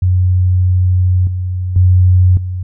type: tone with level steps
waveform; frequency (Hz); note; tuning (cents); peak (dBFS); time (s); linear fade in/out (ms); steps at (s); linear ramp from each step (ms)
sine; 91.3; F#2; -23; -8 / -15 / -5 / -17; 0.02-2.63; 5; 1.27 / 1.76 / 2.37; 2
effects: none